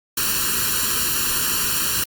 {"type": "noise with comb filter", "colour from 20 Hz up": "white", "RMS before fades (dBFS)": -21, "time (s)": [0.17, 2.04], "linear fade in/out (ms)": 5, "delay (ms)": 0.7, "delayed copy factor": 0.95, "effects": ["Opus 48 kbps"]}